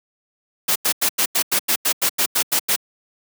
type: noise bursts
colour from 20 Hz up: white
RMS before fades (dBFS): -18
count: 13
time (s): 0.68-2.762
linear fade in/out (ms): 10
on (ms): 78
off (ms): 89
effects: high-pass 200 Hz 12 dB/octave